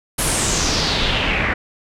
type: noise with low-pass filter sweep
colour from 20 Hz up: pink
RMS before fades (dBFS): -19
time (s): 0.18-1.54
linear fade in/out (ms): 10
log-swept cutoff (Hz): 11000 to 1900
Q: 3.4
effects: none